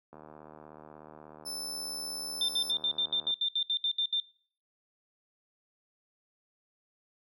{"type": "click train", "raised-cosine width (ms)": 1, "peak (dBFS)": -34, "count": 244, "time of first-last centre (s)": [0.13, 3.306], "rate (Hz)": 76.5}
{"type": "tone", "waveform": "25% pulse", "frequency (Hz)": 5274, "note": "E8", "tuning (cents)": 0, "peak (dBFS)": -31, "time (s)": [1.45, 2.72], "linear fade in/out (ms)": 20}
{"type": "tone bursts", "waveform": "sine", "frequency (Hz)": 3587, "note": "A7", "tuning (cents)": 33, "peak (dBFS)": -26, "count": 13, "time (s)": [2.41, 4.201], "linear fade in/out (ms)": 2, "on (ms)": 75, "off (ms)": 68}
{"effects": ["noise-tail reverb RT60 0.5 s tail -20 dB re dry", "high-pass 150 Hz 12 dB/octave"]}